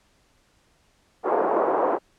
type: band-pass noise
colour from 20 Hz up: pink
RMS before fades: -22 dBFS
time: 1.23-1.99 s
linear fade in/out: 50 ms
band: 370 to 1000 Hz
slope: 24 dB/octave
effects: pink hiss -63 dBFS RMS until 2.18 s + low-pass 9000 Hz 12 dB/octave